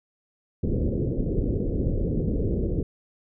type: low-pass noise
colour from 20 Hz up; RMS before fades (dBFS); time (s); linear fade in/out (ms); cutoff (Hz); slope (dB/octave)
pink; -25; 0.63-2.83; 5; 500; 48
effects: none